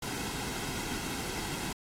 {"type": "noise with comb filter", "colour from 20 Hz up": "pink", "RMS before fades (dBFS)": -36, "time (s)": [0.02, 1.73], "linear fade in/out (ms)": 5, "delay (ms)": 1.7, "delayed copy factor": -0.55, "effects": ["low-pass 11000 Hz 12 dB/octave", "AAC 64 kbps"]}